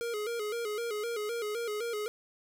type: tone with vibrato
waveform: square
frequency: 444.2 Hz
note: A4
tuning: 16 cents sharp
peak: -33 dBFS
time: 0.01-2.08 s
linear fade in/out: 0 ms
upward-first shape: square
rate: 3.9 Hz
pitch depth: 95 cents each way
effects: none